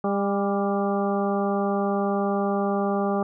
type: harmonic tone with a mistuned harmonic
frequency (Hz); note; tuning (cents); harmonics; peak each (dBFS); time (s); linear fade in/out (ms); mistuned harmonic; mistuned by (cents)
200; G3; +35; 1 / 2 / 3 / 4 / 5 / 6 / 7; -25 / -27 / -29 / -29 / -42 / -32 / -42; 0.04-3.23; 2; 6; -31
effects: none